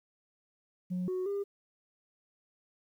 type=tone with pitch steps; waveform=sine; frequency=181.1 / 369.1 / 401 Hz; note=F#3 / F#4 / G4; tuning=-37 / -4 / +39 cents; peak=-29 dBFS; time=0.9-1.44 s; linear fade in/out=20 ms; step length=180 ms; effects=tanh soft clip ceiling -29 dBFS + 11-bit